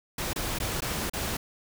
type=noise with dropouts; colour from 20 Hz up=pink; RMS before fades=-31 dBFS; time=0.18-1.37 s; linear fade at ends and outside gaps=5 ms; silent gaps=0.333-0.359 / 0.587-0.6 / 0.806-0.82 / 1.098-1.134 s; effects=none